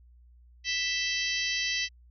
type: harmonic tone with a mistuned harmonic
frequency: 659.3 Hz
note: E5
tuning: in tune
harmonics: 3 / 4 / 5 / 6 / 7 / 8 / 9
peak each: -33 / -34 / -35 / -36 / -36 / -37 / -38 dBFS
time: 0.64-1.89 s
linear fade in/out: 50 ms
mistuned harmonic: 5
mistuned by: -77 cents
effects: added 60 Hz sine -53 dBFS peak until 2.1 s